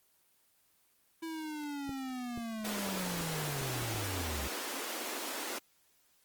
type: linear sweep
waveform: square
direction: down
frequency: 329.6 to 65.41 Hz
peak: -38 dBFS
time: 1.22-4.48 s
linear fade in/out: 10 ms
type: clicks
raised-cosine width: 3 ms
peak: -30 dBFS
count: 6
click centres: 1.893 / 2.376 / 3.211 / 3.614 / 3.824 / 3.948 s
type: high-pass noise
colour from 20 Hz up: pink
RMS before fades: -39 dBFS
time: 2.64-5.59 s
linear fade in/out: 10 ms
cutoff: 250 Hz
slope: 48 dB/octave
effects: white hiss -70 dBFS RMS until 6.24 s + Opus 24 kbps